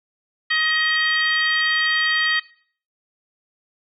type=harmonic tone with a mistuned harmonic; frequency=630 Hz; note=D#5; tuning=21 cents sharp; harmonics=2 / 3 / 4 / 5 / 6 / 7; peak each=-29 / -19 / -30 / -25 / -31 / -29 dBFS; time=0.5-2.4 s; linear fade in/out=10 ms; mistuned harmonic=7; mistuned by=+32 cents; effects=noise-tail reverb RT60 0.5 s tail -19 dB re dry